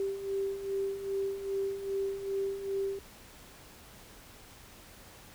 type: beating tone pair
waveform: sine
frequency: 390 / 392.5 Hz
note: G4 / G4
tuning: -9 / +2 cents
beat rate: 2.5 Hz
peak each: -38 / -32 dBFS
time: 0-2.99 s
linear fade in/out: 2 ms
effects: pink hiss -53 dBFS RMS until 5.34 s